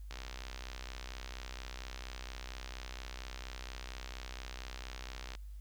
click train, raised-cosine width 0.2 ms, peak -27 dBFS, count 338, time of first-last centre 0.11-5.351 s, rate 64.3 Hz, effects added 50 Hz sine -44 dBFS peak until 5.6 s + white hiss -71 dBFS RMS until 5.6 s

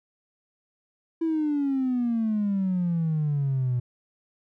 triangle exponential sweep, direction down, 331.7 to 121.2 Hz, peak -19 dBFS, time 1.21-3.8 s, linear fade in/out 10 ms, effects tanh soft clip ceiling -19 dBFS

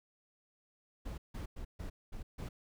brown noise bursts at uneven times, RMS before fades -42 dBFS, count 6, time 1.05-1.18 / 1.34-1.46 / 1.56-1.65 / 1.79-1.9 / 2.12-2.23 / 2.38-2.49 s, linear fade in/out 10 ms, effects none

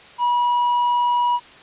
triangle tone, 969 Hz, B5, 33 cents flat, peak -14 dBFS, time 0.18-1.4 s, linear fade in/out 50 ms, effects white hiss -44 dBFS RMS until 1.62 s + resampled to 8000 Hz

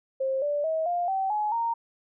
sine tone with pitch steps, 532 / 583.5 / 640 / 702 / 769.9 / 844.5 / 926.3 Hz, C5 / D5 / D#5 / F5 / G5 / G#5 / A#5, +29 / -11 / +49 / +9 / -31 / +29 / -11 cents, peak -24 dBFS, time 0.2-1.74 s, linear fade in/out 10 ms, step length 220 ms, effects none

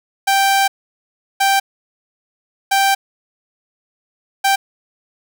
sawtooth tone bursts at uneven times, 784 Hz, G5, in tune, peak -8 dBFS, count 4, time 0.27-0.68 / 1.4-1.6 / 2.71-2.95 / 4.44-4.56 s, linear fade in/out 10 ms, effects none

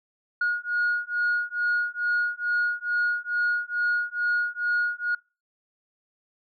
sine beating tone pair, 1440 / 1442.3 Hz, F#6 / F#6, -47 / -45 cents, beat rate 2.3 Hz, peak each -25 dBFS, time 0.41-5.15 s, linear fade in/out 5 ms, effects noise-tail reverb RT60 0.3 s tail -25 dB re dry + tanh soft clip ceiling -18 dBFS

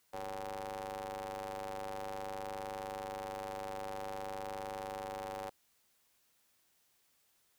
sawtooth ring-modulated tone, 99.5 Hz, G2, 26 cents sharp, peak -33 dBFS, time 0.13-5.5 s, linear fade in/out 10 ms, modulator 659 Hz, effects white hiss -73 dBFS RMS until 7.58 s

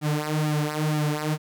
sawtooth tone with flanger, 151.7 Hz, D#3, 44 cents flat, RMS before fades -25 dBFS, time 0.01-1.38 s, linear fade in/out 50 ms, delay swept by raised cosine 1.9 to 6.3 ms, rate 2.1 Hz, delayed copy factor -0.85, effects none

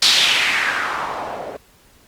blue noise with low-pass filter sweep, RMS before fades -19 dBFS, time 0.02-1.57 s, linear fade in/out 5 ms, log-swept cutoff 4400 to 510 Hz, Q 2.6, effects pink hiss -52 dBFS RMS until 2.07 s + Opus 48 kbps

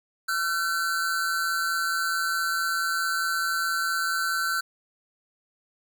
square tone pair together, 1358.4 / 1523 Hz, F6 / F#6, -48 / +50 cents, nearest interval major second, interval 198 cents, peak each -29 / -27 dBFS, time 0.28-4.61 s, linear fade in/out 10 ms, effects 10-bit

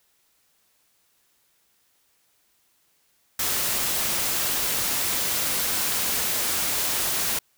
white noise, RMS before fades -25 dBFS, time 3.39-7.39 s, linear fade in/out 5 ms, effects white hiss -66 dBFS RMS until 7.57 s

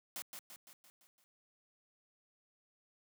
white noise with echo, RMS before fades -43 dBFS, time 0.16-0.22 s, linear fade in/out 0 ms, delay 170 ms, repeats 6, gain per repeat -5 dB, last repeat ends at 1.24 s, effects high-pass 150 Hz 12 dB/octave

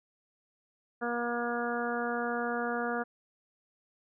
harmonic tone, 238.4 Hz, A#3, 39 cents sharp, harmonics 1 / 2 / 3 / 4 / 5 / 6 / 7, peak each -36 / -35 / -36 / -44 / -40 / -37 / -41 dBFS, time 1.01-3.04 s, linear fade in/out 20 ms, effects none

